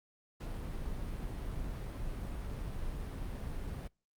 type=noise; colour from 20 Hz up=brown; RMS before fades=-39 dBFS; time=0.4-3.88 s; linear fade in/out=10 ms; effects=noise-tail reverb RT60 0.3 s tail -26 dB re dry + Opus 48 kbps